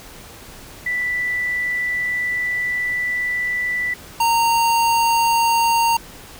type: tone pair in turn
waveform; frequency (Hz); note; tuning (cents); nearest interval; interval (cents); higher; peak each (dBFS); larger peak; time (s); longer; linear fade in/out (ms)
sine / square; 1975.5 / 924.5; B6 / A#5; 0 / -15; octave + minor second; 1315; first; -19 / -15; second; 0.86-3.94 / 4.2-5.97; first; 5
effects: pink hiss -40 dBFS RMS until 6.39 s